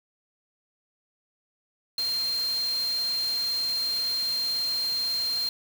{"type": "tone in noise", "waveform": "sine", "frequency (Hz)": 4186, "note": "C8", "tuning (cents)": 0, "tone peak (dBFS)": -25, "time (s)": [1.98, 5.49], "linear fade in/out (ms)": 2, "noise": "white", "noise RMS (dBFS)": -39, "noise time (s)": [1.98, 5.49], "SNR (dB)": 11, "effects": []}